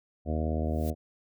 harmonic tone, 78.3 Hz, D#2, 11 cents sharp, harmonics 1 / 2 / 3 / 4 / 5 / 6 / 7 / 8 / 9, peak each -29 / -37 / -34 / -38 / -41 / -41 / -40 / -39 / -41 dBFS, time 0.25-0.95 s, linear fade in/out 50 ms
blue noise with exponential growth, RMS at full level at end -42 dBFS, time 0.63-0.9 s, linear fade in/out 1 ms, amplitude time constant 58 ms
effects none

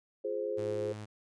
sine chord, F minor, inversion none, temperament just, 349.2 / 419.1 / 523.8 Hz, F4 / Ab4 / C5, 0 / +16 / +2 cents, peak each -40 / -35 / -35 dBFS, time 0.24-0.93 s, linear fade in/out 10 ms
sawtooth tone, 106.3 Hz, G#2, 41 cents sharp, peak -37 dBFS, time 0.57-1.06 s, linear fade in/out 20 ms
effects resampled to 22050 Hz

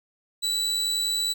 35% pulse tone with amplitude modulation, 3951 Hz, B7, in tune, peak -20 dBFS, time 0.42-1.34 s, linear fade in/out 20 ms, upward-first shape sine, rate 89.8 Hz, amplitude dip 30%, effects none

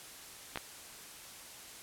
clicks, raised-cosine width 0.3 ms, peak -20 dBFS, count 2, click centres 0.558 / 0.574 s, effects white hiss -50 dBFS RMS until 1.82 s + low-pass 12000 Hz 12 dB/octave

